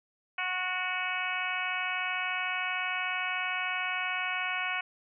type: harmonic tone with a mistuned harmonic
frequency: 366.7 Hz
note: F#4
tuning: 15 cents flat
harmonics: 2 / 3 / 4 / 5 / 6 / 7 / 8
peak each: -39 / -38 / -36 / -40 / -35 / -36 / -41 dBFS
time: 0.38-4.81 s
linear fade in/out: 5 ms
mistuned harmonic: 6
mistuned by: +34 cents
effects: none